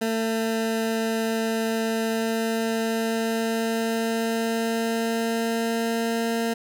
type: tone with pitch glide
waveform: 20% pulse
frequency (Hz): 224.4 to 229.4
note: A3 to A#3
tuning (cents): +34 to -28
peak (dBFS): -18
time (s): 0.01-6.54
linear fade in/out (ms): 10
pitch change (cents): +38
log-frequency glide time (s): 1.92-6.33
effects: none